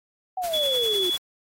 sine exponential sweep, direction down, 762 to 349.2 Hz, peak -25 dBFS, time 0.37-1.1 s, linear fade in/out 5 ms
white noise with tremolo, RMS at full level -35 dBFS, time 0.43-1.18 s, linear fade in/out 5 ms, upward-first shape sine, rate 10 Hz, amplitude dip 55%
sine tone with vibrato, 3404 Hz, G#7, 42 cents sharp, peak -22 dBFS, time 0.53-1.17 s, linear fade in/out 10 ms, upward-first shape square, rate 17 Hz, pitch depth 12 cents each way
effects AAC 48 kbps

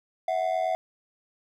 triangle ring-modulated tone, 696 Hz, F5, 6 cents flat, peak -19 dBFS, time 0.28-0.75 s, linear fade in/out 0 ms, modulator 44.4 Hz, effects none

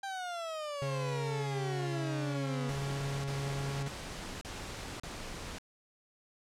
30% pulse exponential sweep, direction down, 795 to 243 Hz, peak -34 dBFS, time 0.03-2.7 s, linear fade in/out 5 ms
45% pulse tone, 138.59 Hz, C#3, in tune, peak -34 dBFS, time 0.82-3.88 s, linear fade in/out 0 ms
pink noise bursts, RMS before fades -42 dBFS, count 5, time 2.69-5.584 s, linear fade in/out 0 ms, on 550 ms, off 36 ms
effects low-pass 8000 Hz 12 dB/octave

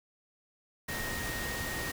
sine tone in noise, 1864.7 Hz, A#6, in tune, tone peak -38 dBFS, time 0.88-1.92 s, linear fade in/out 10 ms, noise pink, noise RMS -37 dBFS, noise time 0.88-1.92 s, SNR -4 dB, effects none

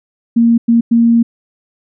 sine tone bursts at uneven times, 232.6 Hz, A#3, 4 cents flat, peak -6 dBFS, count 3, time 0.36-0.58 / 0.68-0.81 / 0.91-1.23 s, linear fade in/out 10 ms, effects none

